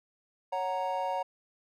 triangle chord, F# major, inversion second, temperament equal, 554.4 / 740 / 932.3 Hz, C#5 / F#5 / A#5, 0 / 0 / 0 cents, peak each -33 / -32 / -31 dBFS, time 0.52-1.23 s, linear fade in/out 10 ms, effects none

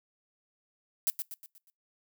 violet noise with echo, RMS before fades -27 dBFS, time 1.07-1.1 s, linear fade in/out 0 ms, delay 120 ms, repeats 5, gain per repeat -7 dB, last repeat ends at 1.7 s, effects noise-tail reverb RT60 0.2 s tail -23 dB re dry

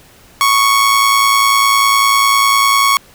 sawtooth tone with amplitude modulation, 1108.7 Hz, C#6, in tune, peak -3 dBFS, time 0.41-2.97 s, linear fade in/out 0 ms, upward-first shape sine, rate 110 Hz, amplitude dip 45%, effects pink hiss -44 dBFS RMS until 3.14 s

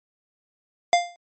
square tone with exponential decay, 698.5 Hz, F5, in tune, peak -12 dBFS, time 0.93-1.16 s, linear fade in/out 1 ms, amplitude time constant 50 ms, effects MP3 32 kbps

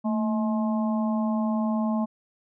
harmonic tone with a mistuned harmonic, 212.7 Hz, G#3, 42 cents sharp, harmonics 1 / 3 / 4 / 5, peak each -23 / -33 / -35 / -37 dBFS, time 0.04-2.06 s, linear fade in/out 20 ms, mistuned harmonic 1, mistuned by +77 cents, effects none

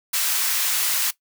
white high-pass noise, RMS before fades -22 dBFS, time 0.13-1.11 s, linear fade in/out 10 ms, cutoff 1100 Hz, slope 12 dB/octave, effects noise-tail reverb RT60 0.1 s tail -17 dB re dry

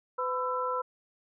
sine tone cluster, 504 / 1005 / 1332 Hz, B4 / B5 / E6, +35 / +30 / +18 cents, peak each -33 / -32 / -33 dBFS, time 0.18-0.82 s, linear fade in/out 10 ms, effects none

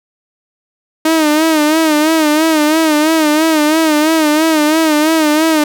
sawtooth tone with vibrato, 311.1 Hz, D#4, in tune, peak -5 dBFS, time 1.05-5.64 s, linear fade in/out 5 ms, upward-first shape sine, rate 3 Hz, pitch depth 75 cents each way, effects none

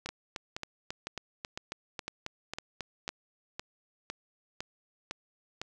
two click trains, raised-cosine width 0.2 ms, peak -19 / -19 dBFS, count 12 / 12, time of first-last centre 0.09-3.079 / 0.06-5.616 s, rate 3.68 / 1.98 Hz, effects none

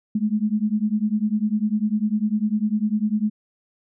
sine beating tone pair, 207.7 / 217.7 Hz, G#3 / A3, 0 / -18 cents, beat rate 10 Hz, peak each -22 dBFS, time 0.15-3.3 s, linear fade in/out 5 ms, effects none

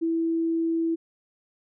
sine tone, 329.4 Hz, E4, 1 cent flat, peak -22 dBFS, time 0.01-0.96 s, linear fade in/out 20 ms, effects none

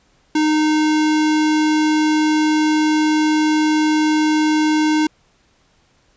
square tone, 307.8 Hz, D#4, 19 cents flat, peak -14 dBFS, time 0.35-5.07 s, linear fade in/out 5 ms, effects pink hiss -58 dBFS RMS until 6.16 s + resampled to 16000 Hz

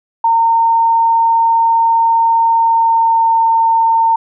sine tone with pitch glide, 915 to 908.7 Hz, A#5 to A#5, -32 to -44 cents, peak -8 dBFS, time 0.24-4.16 s, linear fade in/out 5 ms, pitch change -12 cents, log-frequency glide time 2.53-3.41 s, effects none

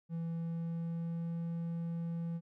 triangle tone with pitch glide, 166.2 to 167.84 Hz, E3 to E3, +15 to +31 cents, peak -33 dBFS, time 0.09-2.41 s, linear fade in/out 50 ms, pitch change +16 cents, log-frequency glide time 0.29-1.38 s, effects none

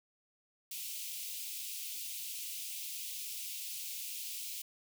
white high-pass noise, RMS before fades -42 dBFS, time 0.71-4.62 s, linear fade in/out 5 ms, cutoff 2400 Hz, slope 48 dB/octave, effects none

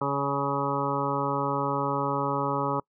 harmonic tone, 140 Hz, C#3, 18 cents sharp, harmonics 1 / 2 / 3 / 4 / 6 / 7 / 8 / 9, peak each -33 / -33 / -33 / -33 / -33 / -33 / -33 / -33 dBFS, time 0.01-2.8 s, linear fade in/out 5 ms, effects noise-tail reverb RT60 0.1 s tail -26 dB re dry

